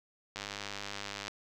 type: click train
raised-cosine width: 0.2 ms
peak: -21 dBFS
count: 94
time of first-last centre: 0.36-1.281 s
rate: 101 Hz
effects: none